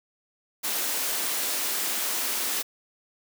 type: high-pass noise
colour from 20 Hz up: white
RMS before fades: -28 dBFS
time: 0.63-2.63 s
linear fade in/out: 20 ms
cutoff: 230 Hz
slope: 24 dB/octave
effects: none